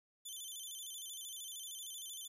15% pulse tone with vibrato, 3288 Hz, G#7, 18 cents flat, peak -38 dBFS, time 0.25-2.28 s, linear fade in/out 10 ms, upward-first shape square, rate 13 Hz, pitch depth 100 cents each way, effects resampled to 32000 Hz + 12-bit

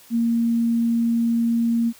sine tone, 232.2 Hz, A#3, 7 cents flat, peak -17 dBFS, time 0.1-1.93 s, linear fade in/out 50 ms, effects white hiss -49 dBFS RMS until 1.99 s

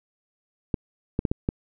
clicks, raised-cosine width 3 ms, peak -10 dBFS, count 5, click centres 0.742 / 1.191 / 1.252 / 1.315 / 1.489 s, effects none

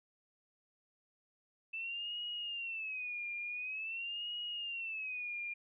sine tone with vibrato, 2637 Hz, E7, in tune, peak -38 dBFS, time 1.73-5.54 s, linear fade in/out 10 ms, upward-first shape sine, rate 0.47 Hz, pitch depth 160 cents each way, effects none

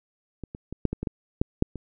clicks, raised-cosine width 3 ms, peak -22 / -23 / -21 / -8 / -15 / -17 / -14 / -8 / -6 / -22 dBFS, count 10, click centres 0.437 / 0.549 / 0.726 / 0.853 / 0.93 / 1.03 / 1.072 / 1.415 / 1.624 / 1.757 s, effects none

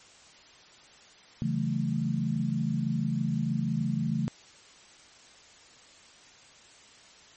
sine chord, F# minor seventh, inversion second, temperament equal with one note detuned, 138.59 / 164.81 / 188.23 / 220 Hz, C#3 / E3 / F#3 / A3, 0 / 0 / +30 / 0 cents, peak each -31 / -31 / -36 / -30 dBFS, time 1.42-4.28 s, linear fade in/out 0 ms, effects white hiss -54 dBFS RMS until 7.36 s + MP3 32 kbps

